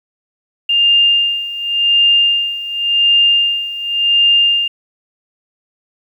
sine tone with tremolo, 2805 Hz, F7, 7 cents sharp, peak -7 dBFS, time 0.69-4.68 s, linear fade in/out 5 ms, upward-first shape sine, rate 0.9 Hz, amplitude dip 80%, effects 8-bit

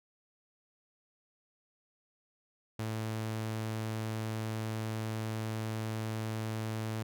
sawtooth tone, 110 Hz, A2, in tune, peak -30 dBFS, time 2.79-7.03 s, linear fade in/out 5 ms, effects none

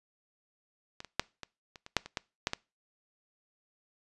clicks, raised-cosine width 0.2 ms, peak -24 / -26 / -8 / -23 / -30 / -28 / -6 / -25 / -15 / -11 / -14 dBFS, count 11, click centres 1.004 / 1.047 / 1.196 / 1.433 / 1.758 / 1.864 / 1.967 / 2.06 / 2.172 / 2.471 / 2.534 s, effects noise-tail reverb RT60 0.3 s tail -24 dB re dry + resampled to 24000 Hz

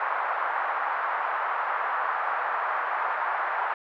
pink band-pass noise, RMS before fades -28 dBFS, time 0-3.74 s, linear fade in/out 2 ms, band 820 to 1500 Hz, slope 24 dB/octave, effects none

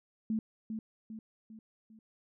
sine tone with echo, 220 Hz, A3, in tune, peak -29 dBFS, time 0.3-0.39 s, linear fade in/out 2 ms, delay 400 ms, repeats 4, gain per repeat -6 dB, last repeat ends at 1.99 s, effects none

